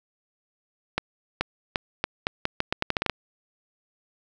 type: accelerating click train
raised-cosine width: 0.3 ms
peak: -7 dBFS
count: 14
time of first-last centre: 0.98-3.097 s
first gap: 430 ms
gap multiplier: 0.81
effects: none